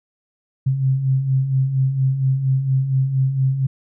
sine beating tone pair, 129.7 / 134 Hz, C3 / C3, -15 / +42 cents, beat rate 4.3 Hz, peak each -24 / -16 dBFS, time 0.66-3.67 s, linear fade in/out 10 ms, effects none

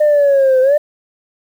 sine linear two-way sweep, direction down then up, 607 to 511 to 607 Hz, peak -6 dBFS, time 0-0.78 s, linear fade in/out 10 ms, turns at 0.61 s, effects tanh soft clip ceiling -6 dBFS + 7-bit

